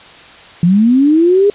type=linear sweep; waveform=sine; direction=up; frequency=164.81 to 415.3 Hz; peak=-6 dBFS; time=0.63-1.5 s; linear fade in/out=2 ms; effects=white hiss -37 dBFS RMS until 1.54 s + resampled to 8000 Hz